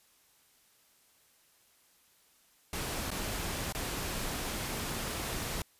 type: noise with dropouts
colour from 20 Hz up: pink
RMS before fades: -36 dBFS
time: 2.73-5.62 s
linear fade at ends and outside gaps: 2 ms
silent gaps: 3.105-3.114 / 3.725-3.748 s
effects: white hiss -66 dBFS RMS until 5.79 s + resampled to 32000 Hz